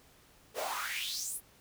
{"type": "noise with high-pass filter sweep", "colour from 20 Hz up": "pink", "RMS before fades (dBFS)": -37, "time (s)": [0.54, 1.41], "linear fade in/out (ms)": 50, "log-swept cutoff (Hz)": [470, 12000], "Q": 5, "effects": ["pink hiss -62 dBFS RMS until 1.6 s"]}